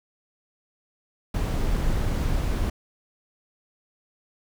brown noise, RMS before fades -24 dBFS, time 1.34-2.7 s, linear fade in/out 5 ms, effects none

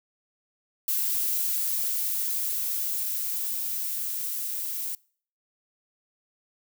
violet noise with level ramp, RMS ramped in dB -26 to -32 dBFS, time 0.88-4.95 s, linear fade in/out 2 ms, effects noise-tail reverb RT60 0.5 s tail -25 dB re dry

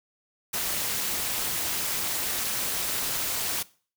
white noise with amplitude modulation, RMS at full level -26 dBFS, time 0.53-3.63 s, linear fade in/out 10 ms, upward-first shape sine, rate 226 Hz, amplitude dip 65%, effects noise-tail reverb RT60 0.4 s tail -20 dB re dry

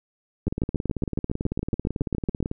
two click trains, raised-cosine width 3 ms, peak -14 / -12 dBFS, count 38 / 15, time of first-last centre 0.47-2.514 / 0.48-2.427 s, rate 18.1 / 7.19 Hz, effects none

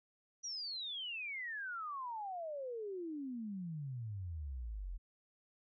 sine exponential sweep, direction down, 5900 to 40.77 Hz, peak -40 dBFS, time 0.43-4.98 s, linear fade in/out 20 ms, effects none

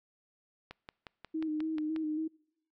click train, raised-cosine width 0.3 ms, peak -28 dBFS, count 8, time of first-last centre 0.71-1.962 s, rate 5.59 Hz
sine tone with vibrato, 312.1 Hz, D#4, 5 cents sharp, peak -31 dBFS, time 1.34-2.28 s, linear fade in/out 10 ms, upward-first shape square, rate 3.6 Hz, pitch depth 31 cents each way
effects noise-tail reverb RT60 0.8 s tail -25 dB re dry

